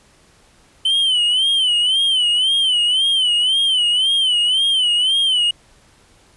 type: tone with vibrato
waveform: triangle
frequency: 3049 Hz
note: G7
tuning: 49 cents flat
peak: -12 dBFS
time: 0.85-5.51 s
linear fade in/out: 5 ms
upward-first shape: sine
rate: 1.9 Hz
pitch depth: 110 cents each way
effects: pink hiss -52 dBFS RMS until 6.36 s + resampled to 24000 Hz